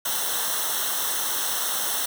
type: noise with comb filter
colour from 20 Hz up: white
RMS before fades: -26 dBFS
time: 0.05-2.06 s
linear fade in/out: 5 ms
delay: 0.42 ms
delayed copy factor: -0.85
effects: none